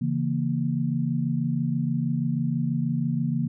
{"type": "chord", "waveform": "sine", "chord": "A# diminished", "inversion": "first", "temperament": "equal", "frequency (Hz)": [138.59, 164.81, 233.1], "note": ["C#3", "E3", "A#3"], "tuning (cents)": [0, 0, 0], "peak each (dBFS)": -27, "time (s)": [0.01, 3.48], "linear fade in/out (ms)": 10, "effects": []}